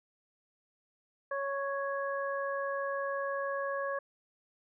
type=harmonic tone; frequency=554.4 Hz; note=C#5; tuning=in tune; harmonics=1 / 2 / 3; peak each=-34 / -37 / -39 dBFS; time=1.31-3.99 s; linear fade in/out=5 ms; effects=none